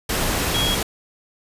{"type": "tone in noise", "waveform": "sine", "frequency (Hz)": 3300, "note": "G#7", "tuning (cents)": -12, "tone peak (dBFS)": -21, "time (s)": [0.54, 0.75], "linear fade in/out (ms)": 5, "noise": "pink", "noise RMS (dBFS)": -22, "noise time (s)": [0.09, 0.83], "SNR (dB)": -2, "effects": ["resampled to 32000 Hz"]}